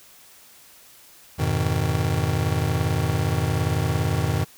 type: chord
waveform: square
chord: F half-diminished seventh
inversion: none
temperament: just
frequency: 87.31 / 104.77 / 125.72 / 157.15 Hz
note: F2 / Ab2 / Cb3 / Eb3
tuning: 0 / +16 / +31 / +18 cents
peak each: -27 dBFS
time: 1.38-4.45 s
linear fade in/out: 20 ms
effects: white hiss -50 dBFS RMS until 4.57 s